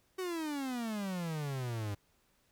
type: exponential sweep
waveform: 45% pulse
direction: down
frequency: 380 to 99 Hz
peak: -35 dBFS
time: 0.18-1.95 s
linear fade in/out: 10 ms
effects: pink hiss -72 dBFS RMS until 2.51 s